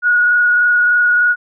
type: tone with frequency modulation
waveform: sine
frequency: 1452 Hz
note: F#6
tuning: 33 cents flat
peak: -9 dBFS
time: 0.02-1.36 s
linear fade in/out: 50 ms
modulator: 23.3 Hz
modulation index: 0.78
effects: none